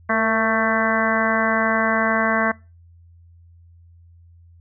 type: harmonic tone with a mistuned harmonic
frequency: 222.2 Hz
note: A3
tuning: 17 cents sharp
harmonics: 1 / 2 / 3 / 4 / 5 / 6 / 7 / 8 / 9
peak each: -24 / -29 / -23 / -30 / -23 / -31 / -24 / -27 / -27 dBFS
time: 0.09-2.52 s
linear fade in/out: 10 ms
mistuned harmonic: 2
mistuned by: +46 cents
effects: noise-tail reverb RT60 0.3 s tail -24 dB re dry + added 85 Hz sine -46 dBFS peak until 4.6 s